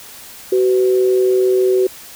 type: tone pair together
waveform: sine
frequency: 377.1 / 503.4 Hz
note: F#4 / B4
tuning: +33 / +33 cents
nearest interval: perfect fourth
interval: 500 cents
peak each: -11 / -21 dBFS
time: 0.52-1.87 s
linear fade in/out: 5 ms
effects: white hiss -37 dBFS RMS until 2.15 s